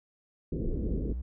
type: low-pass noise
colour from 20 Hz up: pink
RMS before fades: -32 dBFS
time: 0.52-1.13 s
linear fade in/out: 5 ms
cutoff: 470 Hz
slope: 48 dB/octave
type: linear two-way sweep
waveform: triangle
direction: down then up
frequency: 65.41 to 45.51 to 65.41 Hz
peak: -30 dBFS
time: 0.7-1.22 s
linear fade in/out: 10 ms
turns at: 0.96 s
effects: none